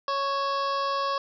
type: harmonic tone with a mistuned harmonic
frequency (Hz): 554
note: C#5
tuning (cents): -1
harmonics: 1 / 2 / 3 / 5 / 6 / 7 / 8 / 9 / 10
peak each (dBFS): -31 / -26 / -39 / -44 / -41 / -45 / -42 / -41 / -46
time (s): 0.08-1.18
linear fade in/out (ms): 2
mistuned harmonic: 5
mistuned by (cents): -60
effects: none

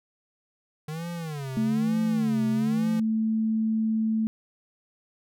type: tone with vibrato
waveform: square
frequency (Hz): 150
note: D3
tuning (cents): +37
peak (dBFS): -32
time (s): 0.88-3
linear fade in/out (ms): 5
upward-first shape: sine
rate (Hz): 1.1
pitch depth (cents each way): 240
type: tone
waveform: sine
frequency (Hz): 220.6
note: A3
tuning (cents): +5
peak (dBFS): -22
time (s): 1.57-4.27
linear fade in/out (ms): 0
effects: none

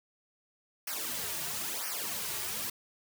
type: noise with flanger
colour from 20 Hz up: white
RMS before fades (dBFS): -36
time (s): 0.87-2.7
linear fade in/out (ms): 5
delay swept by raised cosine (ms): 0.26 to 3.96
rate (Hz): 1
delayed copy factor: -0.9
effects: none

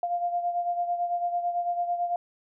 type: beating tone pair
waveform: sine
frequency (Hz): 698.5 / 707.5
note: F5 / F5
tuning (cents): 0 / +22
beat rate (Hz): 9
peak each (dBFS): -26 / -33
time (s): 0.03-2.16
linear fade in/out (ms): 2
effects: none

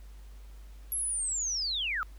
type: linear sweep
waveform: sine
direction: down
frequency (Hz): 11390 to 1207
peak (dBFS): -29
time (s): 0.92-2.03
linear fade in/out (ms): 0
effects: added 50 Hz sine -45 dBFS peak until 2.18 s + pink hiss -62 dBFS RMS until 2.18 s

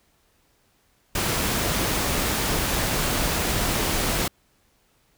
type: noise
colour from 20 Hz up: pink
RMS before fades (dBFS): -24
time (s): 1.15-4.28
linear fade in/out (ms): 5
effects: pink hiss -64 dBFS RMS until 5.17 s

